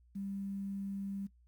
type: tone with quantisation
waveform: sine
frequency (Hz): 197.3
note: G3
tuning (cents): +11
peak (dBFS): -37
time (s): 0.15-1.27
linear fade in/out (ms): 10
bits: 11
effects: noise-tail reverb RT60 0.1 s tail -17 dB re dry + added 60 Hz sine -62 dBFS peak until 1.47 s